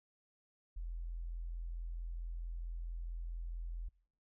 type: tone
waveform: sine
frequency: 42.26 Hz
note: E1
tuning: 44 cents sharp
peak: -39 dBFS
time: 0.76-3.89 s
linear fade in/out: 10 ms
effects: noise-tail reverb RT60 0.7 s tail -26 dB re dry